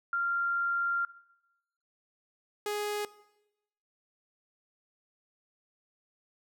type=tone pair in turn; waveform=sine / sawtooth; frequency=1388 / 416 Hz; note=F6 / G#4; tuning=-11 / +3 cents; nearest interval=octave + major sixth; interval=2086 cents; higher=first; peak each=-27 dBFS; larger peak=neither; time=0.13-1.05 / 2.66-3.05 s; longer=first; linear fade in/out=2 ms; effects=noise-tail reverb RT60 0.9 s tail -19 dB re dry